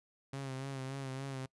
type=tone with vibrato; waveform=sawtooth; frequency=134.4 Hz; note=C3; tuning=47 cents sharp; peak=-35 dBFS; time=0.33-1.46 s; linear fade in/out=5 ms; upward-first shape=sine; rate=3.5 Hz; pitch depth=43 cents each way; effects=noise-tail reverb RT60 0.1 s tail -23 dB re dry + resampled to 24000 Hz